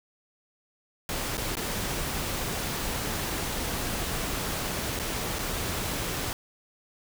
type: noise with dropouts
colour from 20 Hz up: pink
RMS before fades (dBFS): -31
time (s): 1.09-6.33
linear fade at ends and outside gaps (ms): 1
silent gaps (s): 1.371-1.378 / 1.554-1.569 / 4.991-4.997 / 5.387-5.391
effects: none